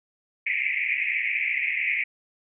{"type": "band-pass noise", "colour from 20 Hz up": "pink", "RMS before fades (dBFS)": -26, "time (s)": [0.46, 2.04], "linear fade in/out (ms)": 10, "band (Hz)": [2000, 2500], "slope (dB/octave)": 96, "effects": []}